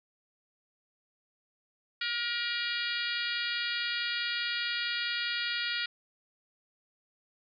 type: harmonic tone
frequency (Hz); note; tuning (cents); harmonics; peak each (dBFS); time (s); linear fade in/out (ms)
475.3; A#4; +34; 3 / 4 / 5 / 6 / 7 / 8 / 9 / 10; -36 / -37 / -38 / -39 / -39 / -40 / -41 / -41; 2.01-5.86; 5
effects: none